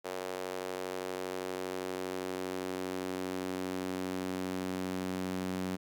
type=tone with high-pass filter sweep; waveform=sawtooth; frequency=92.5 Hz; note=F#2; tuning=in tune; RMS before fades=-37 dBFS; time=0.04-5.77 s; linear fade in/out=20 ms; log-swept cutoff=480 to 210 Hz; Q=2; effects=none